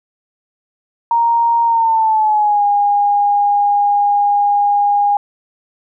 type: tone with pitch glide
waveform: sine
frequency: 932.3 to 816.3 Hz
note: A#5 to G#5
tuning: 0 to -30 cents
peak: -10 dBFS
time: 1.11-5.17 s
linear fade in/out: 2 ms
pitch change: -230 cents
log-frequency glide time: 1.64-2.64 s
effects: none